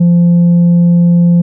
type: tone with tanh clipping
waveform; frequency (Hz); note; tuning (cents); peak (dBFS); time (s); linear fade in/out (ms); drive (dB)
sine; 172.9; F3; -17; -5; 0-1.42; 10; 2
effects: none